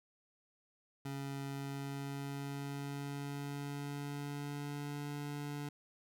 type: tone with pitch glide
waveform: 25% pulse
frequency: 138.59 to 145.14 Hz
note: C#3 to D3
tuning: 0 to -20 cents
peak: -36 dBFS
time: 1.05-5.69 s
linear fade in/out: 5 ms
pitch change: +80 cents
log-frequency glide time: 1.45-5.11 s
effects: none

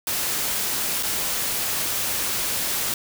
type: noise with dropouts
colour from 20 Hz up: white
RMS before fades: -25 dBFS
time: 0.07-2.94 s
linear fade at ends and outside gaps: 2 ms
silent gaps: 1.027-1.032 s
effects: none

